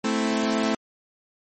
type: chord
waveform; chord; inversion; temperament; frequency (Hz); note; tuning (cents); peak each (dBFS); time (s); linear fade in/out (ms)
sawtooth; A minor; none; equal; 220 / 261.6 / 329.6; A3 / C4 / E4; 0 / 0 / 0; -20 / -23 / -25; 0.04-0.75; 5
effects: MP3 32 kbps